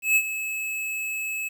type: tone with ADSR envelope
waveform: square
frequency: 2591 Hz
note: E7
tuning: 30 cents flat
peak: -16 dBFS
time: 0.02-1.49 s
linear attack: 140 ms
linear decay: 58 ms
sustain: -12 dB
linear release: 15 ms
effects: 9-bit